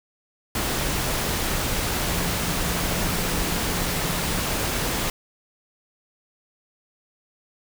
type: tone in noise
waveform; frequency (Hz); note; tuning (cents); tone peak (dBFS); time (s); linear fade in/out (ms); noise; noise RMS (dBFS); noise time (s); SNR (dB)
sine; 174.61; F3; 0; -32; 2.07-4.46; 2; pink; -25; 0.55-5.1; -10
effects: none